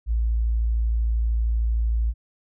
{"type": "tone", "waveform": "sine", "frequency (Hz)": 56.5, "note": "A1", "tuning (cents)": 47, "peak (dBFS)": -19, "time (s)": [0.06, 2.14], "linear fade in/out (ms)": 50, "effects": []}